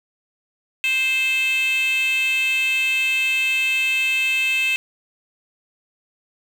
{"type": "tone with high-pass filter", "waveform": "10% pulse", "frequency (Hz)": 524, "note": "C5", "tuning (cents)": 2, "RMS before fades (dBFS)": -20, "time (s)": [0.84, 4.76], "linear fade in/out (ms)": 0, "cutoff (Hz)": 2600, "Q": 7.7, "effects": []}